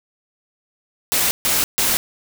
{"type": "noise bursts", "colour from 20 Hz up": "white", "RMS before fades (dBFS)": -18, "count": 3, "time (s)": [1.12, 1.97], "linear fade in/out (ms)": 0, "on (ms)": 190, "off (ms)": 140, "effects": []}